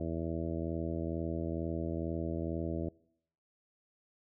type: harmonic tone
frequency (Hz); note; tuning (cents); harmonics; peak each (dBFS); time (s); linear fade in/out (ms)
82.2; E2; -4; 1 / 2 / 3 / 4 / 5 / 6 / 7 / 8; -39 / -40 / -41 / -39 / -45 / -47 / -44 / -45; 0-2.89; 5
effects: noise-tail reverb RT60 0.7 s tail -24 dB re dry